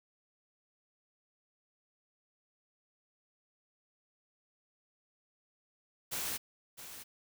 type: noise with echo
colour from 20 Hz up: white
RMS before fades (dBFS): -37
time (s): 6.11-6.38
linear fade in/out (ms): 20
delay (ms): 660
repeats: 1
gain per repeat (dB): -11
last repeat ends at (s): 7.04
effects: none